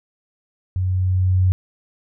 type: tone with level ramp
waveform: sine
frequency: 92.5 Hz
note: F#2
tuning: in tune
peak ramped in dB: -18 to -12 dBFS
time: 0.76-1.52 s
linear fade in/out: 0 ms
effects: none